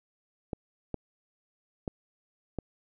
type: clicks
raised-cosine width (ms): 2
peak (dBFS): -19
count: 4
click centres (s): 0.532 / 0.943 / 1.878 / 2.587
effects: none